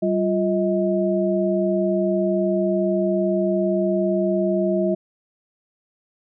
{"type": "tone cluster", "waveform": "sine", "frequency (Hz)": [193.4, 350.7, 633], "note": ["G3", "F4", "D#5"], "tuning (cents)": [-23, 7, 30], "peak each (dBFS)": -22, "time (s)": [0.02, 4.95], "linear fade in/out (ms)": 10, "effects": []}